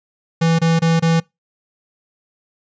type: tone bursts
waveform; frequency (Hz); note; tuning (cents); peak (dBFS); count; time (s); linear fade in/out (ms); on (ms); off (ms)
square; 164.81; E3; 0; -13; 4; 0.41-1.202; 10; 180; 24
effects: noise-tail reverb RT60 0.2 s tail -25 dB re dry + resampled to 16000 Hz